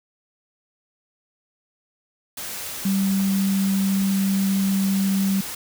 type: tone in noise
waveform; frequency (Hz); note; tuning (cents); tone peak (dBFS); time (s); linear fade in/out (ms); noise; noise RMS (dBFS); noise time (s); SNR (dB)
sine; 194.5; G3; -13; -18; 2.85-5.41; 5; white; -32; 2.37-5.55; +11
effects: none